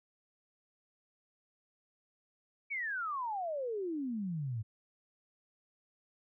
sine exponential sweep, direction down, 2314 to 104.4 Hz, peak -34 dBFS, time 2.7-4.63 s, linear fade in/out 20 ms, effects none

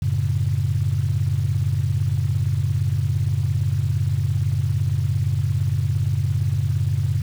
sine chord, F# minor, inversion none, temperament equal, 92.5 / 110 / 138.59 Hz, F#2 / A2 / C#3, 0 / 0 / 0 cents, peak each -22 dBFS, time 0.02-7.22 s, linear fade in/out 5 ms, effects tanh soft clip ceiling -10 dBFS + 7-bit

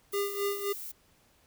violet noise, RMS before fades -41 dBFS, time 0.12-0.92 s, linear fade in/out 10 ms
square tone with tremolo, 402.7 Hz, G4, 47 cents sharp, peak -28 dBFS, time 0.13-0.73 s, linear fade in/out 10 ms, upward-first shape sine, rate 3.8 Hz, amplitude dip 70%
effects pink hiss -65 dBFS RMS until 1.46 s

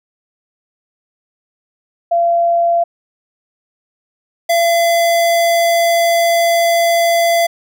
sine / square tone pair in turn, 684 / 678.5 Hz, F5 / E5, -36 / +50 cents, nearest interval unison, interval 14 cents, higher first, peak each -10 / -11 dBFS, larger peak first, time 2.11-2.84 / 4.49-7.47 s, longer second, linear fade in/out 10 ms, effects none

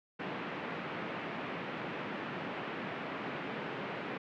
pink band-pass noise, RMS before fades -40 dBFS, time 0.19-4.18 s, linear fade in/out 10 ms, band 160 to 2700 Hz, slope 24 dB/octave, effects none

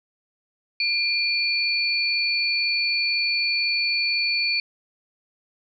sine tone pair together, 2398 / 4462 Hz, D7 / C#8, +36 / +11 cents, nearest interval major seventh, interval 1075 cents, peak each -23 dBFS, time 0.8-4.6 s, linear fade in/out 2 ms, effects none

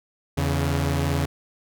sawtooth tone pair together, 82.41 / 139.95 Hz, E2 / C#3, 0 / +17 cents, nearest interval major sixth, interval 917 cents, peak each -20 dBFS, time 0.37-1.26 s, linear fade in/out 10 ms, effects none

